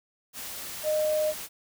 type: tone in noise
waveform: sine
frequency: 614 Hz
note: D#5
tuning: 23 cents flat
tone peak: -23 dBFS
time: 0.83-1.34 s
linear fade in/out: 50 ms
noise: white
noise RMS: -38 dBFS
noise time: 0.33-1.49 s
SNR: +12 dB
effects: none